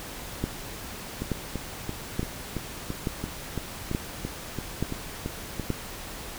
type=two click trains; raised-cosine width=3 ms; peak=-13 / -17 dBFS; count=7 / 14; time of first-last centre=0.44-5.703 / 1.22-5.597 s; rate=1.14 / 2.97 Hz; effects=pink hiss -39 dBFS RMS until 6.38 s